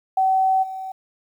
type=tone with level steps; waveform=sine; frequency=761 Hz; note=F#5; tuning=48 cents sharp; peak=-15 / -28 dBFS; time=0.17-0.92 s; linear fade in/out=5 ms; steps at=0.62 s; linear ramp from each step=20 ms; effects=9-bit